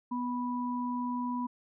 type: tone pair together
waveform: sine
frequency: 246.6 / 984 Hz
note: B3 / B5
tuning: -2 / -7 cents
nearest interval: 2 octaves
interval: 2395 cents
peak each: -32 / -35 dBFS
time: 0.11-1.47 s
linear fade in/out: 10 ms
effects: none